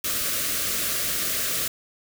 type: band-stop noise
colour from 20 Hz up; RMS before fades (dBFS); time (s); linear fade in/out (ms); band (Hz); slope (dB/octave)
white; -26; 0.04-1.68; 5; 700 to 1100; 96
effects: none